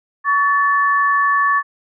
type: tone pair together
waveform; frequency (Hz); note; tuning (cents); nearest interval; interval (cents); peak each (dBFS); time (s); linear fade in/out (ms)
sine; 1128 / 1750; C#6 / A6; +30 / -10; minor sixth; 760; -14 / -17; 0.24-1.63; 50
effects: none